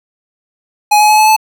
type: tone with pitch steps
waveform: square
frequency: 838 / 845.8 / 853.6 / 861.6 / 869.6 Hz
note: G#5 / G#5 / G#5 / A5 / A5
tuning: +15 / +31 / +47 / -37 / -21 cents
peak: -6 dBFS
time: 0.91-1.365 s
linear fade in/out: 10 ms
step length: 91 ms
effects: none